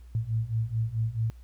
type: beating tone pair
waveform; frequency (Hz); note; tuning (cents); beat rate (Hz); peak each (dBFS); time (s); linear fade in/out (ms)
sine; 110 / 114.6; A2 / A#2; 0 / -29; 4.6; -30 / -28; 0.15-1.3; 0
effects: added 60 Hz sine -45 dBFS peak until 1.43 s + pink hiss -66 dBFS RMS until 1.43 s